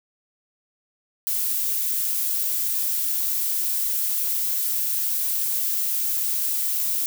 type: noise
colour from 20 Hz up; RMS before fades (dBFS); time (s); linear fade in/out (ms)
violet; -24; 1.27-7.06; 0
effects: none